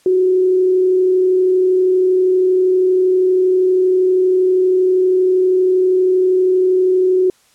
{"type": "tone with frequency modulation", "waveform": "sine", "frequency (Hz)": 370, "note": "F#4", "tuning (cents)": 0, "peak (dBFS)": -10, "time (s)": [0.06, 7.3], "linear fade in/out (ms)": 2, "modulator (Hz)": 32.6, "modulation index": 0.2, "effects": ["white hiss -54 dBFS RMS until 7.54 s", "low-pass 10000 Hz 12 dB/octave"]}